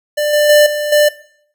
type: tone with level steps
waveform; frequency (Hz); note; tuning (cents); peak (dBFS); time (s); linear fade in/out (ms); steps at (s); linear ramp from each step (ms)
square; 594; D5; +20; -14 / -10 / -6 / -17 / -8; 0.17-1.09; 10; 0.33 / 0.49 / 0.66 / 0.92; 5
effects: noise-tail reverb RT60 0.6 s tail -18 dB re dry